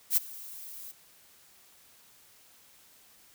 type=noise with ADSR envelope; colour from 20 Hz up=violet; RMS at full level=-22 dBFS; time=0.1-0.92 s; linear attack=67 ms; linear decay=18 ms; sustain=-22 dB; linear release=14 ms; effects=white hiss -59 dBFS RMS until 3.34 s